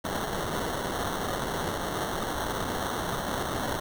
white noise with sample-and-hold, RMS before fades -31 dBFS, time 0.04-3.8 s, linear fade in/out 10 ms, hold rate 2450 Hz, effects none

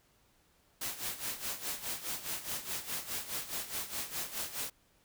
white noise with tremolo, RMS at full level -36 dBFS, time 0.81-4.7 s, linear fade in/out 5 ms, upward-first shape sine, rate 4.8 Hz, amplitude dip 75%, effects pink hiss -69 dBFS RMS until 5.04 s

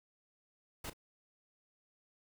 pink noise with echo, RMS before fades -43 dBFS, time 0.84-0.9 s, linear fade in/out 5 ms, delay 34 ms, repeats 1, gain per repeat -15 dB, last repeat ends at 0.934 s, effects none

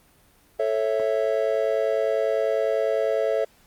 triangle chord, A major, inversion none, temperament just, 440 / 550 / 660 Hz, A4 / C#5 / E5, 0 / -14 / +2 cents, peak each -23 dBFS, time 0.59-3.45 s, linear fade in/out 10 ms, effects pink hiss -58 dBFS RMS until 3.66 s + Opus 32 kbps

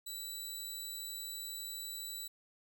15% pulse tone, 3951 Hz, B7, in tune, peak -34 dBFS, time 0.06-2.28 s, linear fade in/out 10 ms, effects none

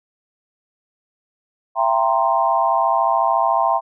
sine chord, C dominant seventh, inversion first, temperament equal with one note detuned, 670.4 / 784 / 932.3 / 1046.5 Hz, E5 / G5 / Bb5 / C6, +29 / 0 / 0 / 0 cents, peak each -20 dBFS, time 1.75-3.81 s, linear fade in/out 50 ms, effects none

